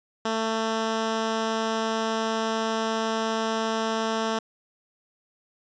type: tone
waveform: 10% pulse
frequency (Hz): 222.9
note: A3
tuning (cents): +23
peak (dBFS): -16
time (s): 0.25-4.39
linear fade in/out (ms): 5
effects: resampled to 16000 Hz